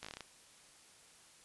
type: slowing click train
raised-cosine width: 0.2 ms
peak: -27 dBFS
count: 8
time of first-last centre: 0.03-0.207 s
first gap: 16 ms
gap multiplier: 1.15
effects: white hiss -61 dBFS RMS until 1.44 s + resampled to 24000 Hz